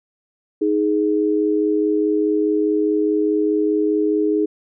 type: tone pair together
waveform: sine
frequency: 313 / 417.8 Hz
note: D#4 / G#4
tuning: +10 / +10 cents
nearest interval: perfect fourth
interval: 500 cents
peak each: -18 dBFS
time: 0.61-4.46 s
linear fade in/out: 10 ms
effects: none